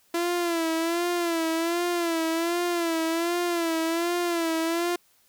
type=tone with vibrato; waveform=sawtooth; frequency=337.2 Hz; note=E4; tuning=39 cents sharp; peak=-20 dBFS; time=0.14-4.96 s; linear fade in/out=5 ms; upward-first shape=sine; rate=1.3 Hz; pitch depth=69 cents each way; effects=white hiss -63 dBFS RMS until 5.28 s